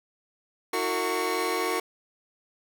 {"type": "tone cluster", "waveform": "30% pulse", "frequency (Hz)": [322.5, 366.2, 455.5, 1113, 2049], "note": ["E4", "F#4", "A#4", "C#6", "C7"], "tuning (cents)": [-38, -18, -40, 7, -37], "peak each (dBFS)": [-32, -28, -28, -28, -36], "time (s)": [0.73, 1.8], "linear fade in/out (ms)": 5, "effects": []}